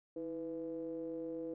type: ring-modulated tone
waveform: triangle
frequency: 86.8 Hz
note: F2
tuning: 10 cents flat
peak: -34 dBFS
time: 0.16-1.54 s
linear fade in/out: 5 ms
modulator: 410 Hz
effects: none